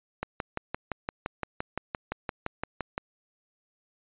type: click train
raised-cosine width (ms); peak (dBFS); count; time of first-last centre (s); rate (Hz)
0.5; -15; 17; 0.23-2.979; 5.82
effects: resampled to 8000 Hz